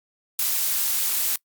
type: noise with amplitude modulation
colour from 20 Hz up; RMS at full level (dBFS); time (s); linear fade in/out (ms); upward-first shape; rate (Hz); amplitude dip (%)
blue; -20; 0.39-1.36; 2; sine; 262; 70
effects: noise-tail reverb RT60 0.1 s tail -25 dB re dry + Opus 48 kbps